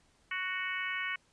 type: harmonic tone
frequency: 370.7 Hz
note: F#4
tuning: 3 cents sharp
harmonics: 3 / 4 / 5 / 6 / 7 / 8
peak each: -42 / -40 / -38 / -37 / -45 / -44 dBFS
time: 0.31-1.16 s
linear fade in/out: 5 ms
effects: pink hiss -68 dBFS RMS until 1.32 s + resampled to 22050 Hz